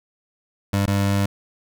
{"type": "tone with dropouts", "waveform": "25% pulse", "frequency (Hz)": 99.6, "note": "G2", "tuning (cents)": 28, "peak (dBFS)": -14, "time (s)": [0.73, 1.26], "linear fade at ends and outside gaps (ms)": 5, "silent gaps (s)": [0.861, 0.877], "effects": []}